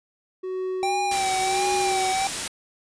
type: tone with tremolo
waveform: triangle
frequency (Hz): 372.9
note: F#4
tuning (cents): +14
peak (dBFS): -23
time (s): 0.43-2.13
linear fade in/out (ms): 10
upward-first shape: sine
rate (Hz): 0.94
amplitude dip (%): 75
type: tone with vibrato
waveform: square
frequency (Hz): 784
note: G5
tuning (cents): 0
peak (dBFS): -23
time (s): 0.83-2.27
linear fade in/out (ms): 0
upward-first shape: sine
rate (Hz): 1.4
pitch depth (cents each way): 61
type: noise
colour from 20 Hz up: white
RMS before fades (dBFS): -28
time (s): 1.11-2.48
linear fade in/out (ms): 5
effects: resampled to 22050 Hz